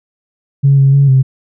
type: tone with pitch steps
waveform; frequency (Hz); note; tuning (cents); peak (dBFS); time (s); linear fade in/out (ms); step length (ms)
sine; 138.9 / 136.7 / 139.8 / 132.3; C#3 / C#3 / C#3 / C3; +4 / -24 / +15 / +20; -4; 0.63-1.23; 20; 150
effects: tanh soft clip ceiling 0 dBFS